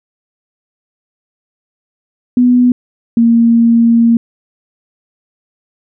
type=tone pair in turn; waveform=sine; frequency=246.9 / 232 Hz; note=B3 / A#3; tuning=0 / -8 cents; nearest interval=minor second; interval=108 cents; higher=first; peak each=-5 dBFS; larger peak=neither; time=2.37-2.72 / 3.17-4.17 s; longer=second; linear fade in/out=2 ms; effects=none